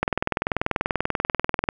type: click train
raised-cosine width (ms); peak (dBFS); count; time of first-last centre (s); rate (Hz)
0.5; -6; 35; 0.03-1.689; 20.5
effects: none